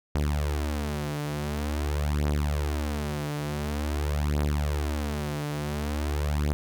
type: beating tone pair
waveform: sawtooth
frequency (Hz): 73.42 / 73.89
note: D2 / D2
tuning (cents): 0 / +11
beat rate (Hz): 0.47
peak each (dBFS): -25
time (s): 0.15-6.53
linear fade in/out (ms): 0
effects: none